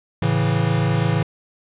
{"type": "chord", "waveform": "square", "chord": "A major", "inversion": "none", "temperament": "equal", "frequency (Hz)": [110, 138.59, 164.81], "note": ["A2", "C#3", "E3"], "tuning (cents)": [0, 0, 0], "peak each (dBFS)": -22, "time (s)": [0.22, 1.23], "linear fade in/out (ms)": 5, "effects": ["resampled to 8000 Hz", "9-bit"]}